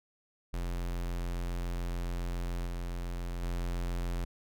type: tone with level steps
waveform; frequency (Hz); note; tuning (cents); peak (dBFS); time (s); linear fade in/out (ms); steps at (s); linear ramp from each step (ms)
square; 43.55; F1; -4; -33 / -35 / -32; 0.53-4.25; 10; 2.66 / 3.42; 10
effects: none